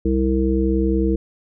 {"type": "harmonic tone", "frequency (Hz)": 65.41, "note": "C2", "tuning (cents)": 0, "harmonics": [1, 3, 5, 7], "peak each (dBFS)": [-20, -22, -20, -24], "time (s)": [0.05, 1.16], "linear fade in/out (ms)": 5, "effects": []}